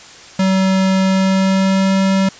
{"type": "tone with pitch glide", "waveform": "square", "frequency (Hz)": [190.2, 192.52], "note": ["F#3", "G3"], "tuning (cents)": [48, -31], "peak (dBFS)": -12, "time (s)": [0.39, 2.29], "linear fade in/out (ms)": 5, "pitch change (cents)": 21, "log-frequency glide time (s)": [1.01, 1.95], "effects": ["white hiss -38 dBFS RMS until 2.39 s", "resampled to 16000 Hz"]}